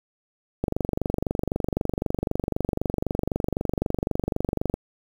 click train, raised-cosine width 2 ms, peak -10 dBFS, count 99, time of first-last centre 0.64-4.74 s, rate 23.9 Hz, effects 7-bit

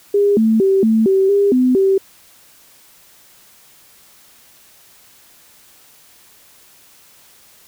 sine tone with pitch steps, 405.6 / 221.7 / 387 / 221.8 / 384.9 / 401.9 / 253.6 / 387 Hz, G#4 / A3 / G4 / A3 / G4 / G4 / B3 / G4, -41 / +13 / -22 / +14 / -32 / +43 / +46 / -22 cents, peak -10 dBFS, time 0.14-1.98 s, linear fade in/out 5 ms, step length 230 ms, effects white hiss -48 dBFS RMS until 7.67 s

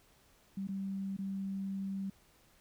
sine tone with dropouts, 194.5 Hz, G3, 13 cents flat, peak -35 dBFS, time 0.57-2.1 s, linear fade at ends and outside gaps 5 ms, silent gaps 0.673-0.687 / 1.167-1.187 s, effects pink hiss -66 dBFS RMS until 2.6 s

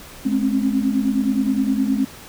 sine tone cluster, 211.6 / 261.2 / 270.8 Hz, G#3 / C4 / C#4, +33 / -3 / -40 cents, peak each -21 dBFS, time 0.25-2.05 s, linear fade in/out 10 ms, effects pink hiss -40 dBFS RMS until 2.28 s

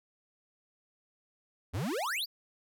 square exponential sweep, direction up, 75.4 to 5070 Hz, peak -32 dBFS, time 1.73-2.26 s, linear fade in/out 20 ms, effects none

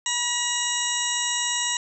harmonic tone with a mistuned harmonic, 959 Hz, A#5, 49 cents sharp, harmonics 1 / 2 / 3 / 4 / 6 / 7 / 8, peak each -33 / -31 / -30 / -30 / -31 / -32 / -29 dBFS, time 0.06-1.77 s, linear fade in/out 2 ms, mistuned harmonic 1, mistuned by +25 cents, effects none

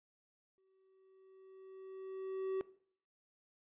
triangle tone with exponential growth, 381.2 Hz, G4, 48 cents flat, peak -31 dBFS, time 0.58-2.61 s, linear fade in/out 0 ms, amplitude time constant 440 ms, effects noise-tail reverb RT60 0.6 s tail -19 dB re dry + resampled to 8000 Hz

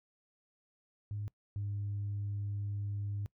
sine tone pair in turn, 103.6 / 101.7 Hz, G#2 / G#2, -4 / -36 cents, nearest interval unison, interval 32 cents, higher first, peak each -35 / -33 dBFS, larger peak second, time 1.11-1.28 / 1.56-3.26 s, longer second, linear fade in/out 0 ms, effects noise-tail reverb RT60 0.1 s tail -23 dB re dry + tanh soft clip ceiling -31 dBFS

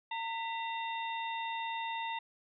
harmonic tone with a mistuned harmonic, 914 Hz, A#5, 34 cents flat, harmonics 1 / 2 / 3 / 4, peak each -36 / -43 / -44 / -45 dBFS, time 0.11-2.19 s, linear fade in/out 5 ms, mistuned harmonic 2, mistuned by +140 cents, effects none

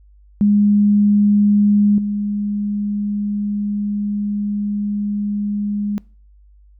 sine tone with level steps, 205.7 Hz, G#3, 16 cents flat, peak -10 / -18 dBFS, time 0.41-5.98 s, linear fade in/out 0 ms, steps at 1.98 s, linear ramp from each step 2 ms, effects noise-tail reverb RT60 0.4 s tail -24 dB re dry + added 50 Hz sine -45 dBFS peak until 6.79 s

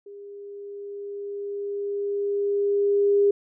sine tone with level ramp, 404.2 Hz, G#4, 47 cents flat, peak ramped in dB -39 to -15 dBFS, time 0.06-3.31 s, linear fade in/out 5 ms, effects none

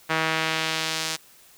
sawtooth tone with band-pass filter sweep, 159.9 Hz, D#3, 48 cents sharp, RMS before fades -26 dBFS, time 0.09-1.17 s, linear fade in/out 20 ms, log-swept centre 1700 to 5800 Hz, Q 0.95, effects white hiss -53 dBFS RMS until 1.57 s

